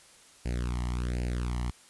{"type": "tone with flanger", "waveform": "sawtooth", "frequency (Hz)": 60.6, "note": "B1", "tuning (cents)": -32, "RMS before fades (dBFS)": -31, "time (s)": [0.45, 1.71], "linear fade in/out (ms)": 10, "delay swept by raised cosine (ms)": [0.42, 1], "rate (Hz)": 1.3, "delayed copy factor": 0.95, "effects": ["white hiss -56 dBFS RMS until 1.89 s", "resampled to 24000 Hz"]}